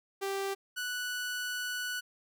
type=tone pair in turn; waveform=sawtooth; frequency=392 / 1480 Hz; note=G4 / F#6; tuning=0 / 0 cents; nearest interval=octave + major seventh; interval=2300 cents; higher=second; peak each=-28 / -30 dBFS; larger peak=first; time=0.21-0.55 / 0.76-2.01 s; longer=second; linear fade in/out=20 ms; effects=none